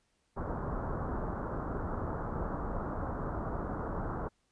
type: low-pass noise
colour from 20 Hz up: pink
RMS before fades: -36 dBFS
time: 0.36-4.29 s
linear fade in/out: 20 ms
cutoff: 1400 Hz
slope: 48 dB/octave
effects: pink hiss -75 dBFS RMS until 4.51 s + resampled to 22050 Hz